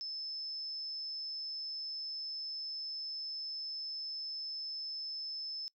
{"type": "tone", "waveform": "sine", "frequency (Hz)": 5250, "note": "E8", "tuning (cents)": -8, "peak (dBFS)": -38, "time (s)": [0.01, 5.68], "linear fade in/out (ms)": 0, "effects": ["noise-tail reverb RT60 0.1 s tail -24 dB re dry"]}